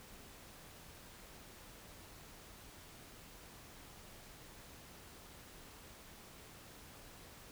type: silence
effects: pink hiss -56 dBFS RMS until 7.51 s